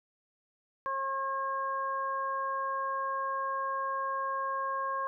harmonic tone, 540 Hz, C#5, 45 cents flat, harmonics 1 / 2 / 3, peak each -39 / -31 / -41 dBFS, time 0.86-5.07 s, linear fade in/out 0 ms, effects none

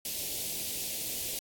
white band-stop noise, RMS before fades -35 dBFS, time 0.05-1.39 s, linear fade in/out 2 ms, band 660 to 2500 Hz, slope 24 dB/octave, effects AAC 64 kbps

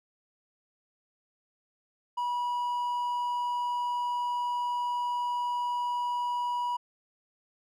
triangle tone, 972 Hz, B5, 28 cents flat, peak -26 dBFS, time 2.17-6.77 s, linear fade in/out 10 ms, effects none

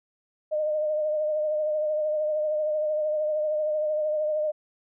sine tone with vibrato, 611 Hz, D#5, 32 cents flat, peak -23 dBFS, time 0.51-4.52 s, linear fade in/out 20 ms, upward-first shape triangle, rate 13 Hz, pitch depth 37 cents each way, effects none

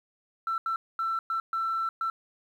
sine tone bursts at uneven times, 1338 Hz, E6, 25 cents sharp, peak -25 dBFS, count 6, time 0.47-0.58 / 0.66-0.76 / 0.99-1.19 / 1.3-1.4 / 1.53-1.89 / 2.01-2.1 s, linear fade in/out 2 ms, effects tanh soft clip ceiling -23 dBFS + 10-bit

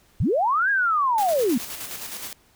sine linear two-way sweep, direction up then down, 61 to 1661.2 to 211.6 Hz, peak -18 dBFS, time 0.2-1.58 s, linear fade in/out 5 ms, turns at 0.7 s
white noise with tremolo, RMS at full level -33 dBFS, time 1.18-2.33 s, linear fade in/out 2 ms, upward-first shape square, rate 9.6 Hz, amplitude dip 40%
effects pink hiss -59 dBFS RMS until 2.55 s

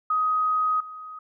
sine tone with level steps, 1256 Hz, D#6, 16 cents sharp, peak -20 / -36 dBFS, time 0.1-1.19 s, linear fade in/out 5 ms, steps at 0.8 s, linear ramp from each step 5 ms, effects none

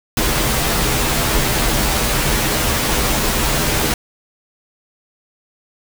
pink noise with comb filter, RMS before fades -17 dBFS, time 0.17-3.94 s, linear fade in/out 2 ms, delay 11 ms, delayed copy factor -0.7, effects none

